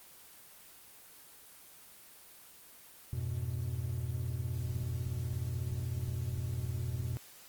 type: chord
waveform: triangle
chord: F diminished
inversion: none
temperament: equal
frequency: 87.31 / 103.83 / 123.47 Hz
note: F2 / Ab2 / Cb3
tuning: 0 / 0 / 0 cents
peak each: -36 / -40 / -34 dBFS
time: 3.13-7.17 s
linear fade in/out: 0 ms
effects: white hiss -55 dBFS RMS until 7.48 s + Opus 24 kbps